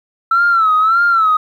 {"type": "tone with vibrato", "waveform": "sine", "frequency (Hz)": 1326, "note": "E6", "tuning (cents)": 10, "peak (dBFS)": -8, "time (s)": [0.31, 1.37], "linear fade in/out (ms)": 5, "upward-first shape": "sine", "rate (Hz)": 1.7, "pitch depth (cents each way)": 100, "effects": ["tanh soft clip ceiling -5 dBFS", "8-bit"]}